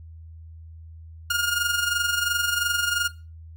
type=tone with amplitude modulation; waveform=sawtooth; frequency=1421 Hz; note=F6; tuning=30 cents sharp; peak=-16 dBFS; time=1.3-3.08 s; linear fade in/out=5 ms; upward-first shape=sine; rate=22.9 Hz; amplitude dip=60%; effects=noise-tail reverb RT60 0.3 s tail -18 dB re dry + added 81 Hz sine -40 dBFS peak until 3.56 s